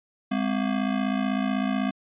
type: ring-modulated tone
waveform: square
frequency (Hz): 231.1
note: A#3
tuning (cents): -15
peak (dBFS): -21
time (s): 0.31-1.91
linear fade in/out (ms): 10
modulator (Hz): 28
effects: resampled to 8000 Hz